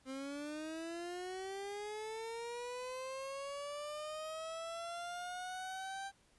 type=linear sweep; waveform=30% pulse; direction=up; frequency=260.3 to 790 Hz; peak=-39 dBFS; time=0.05-6.12 s; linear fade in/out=50 ms; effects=pink hiss -70 dBFS RMS until 6.38 s + resampled to 24000 Hz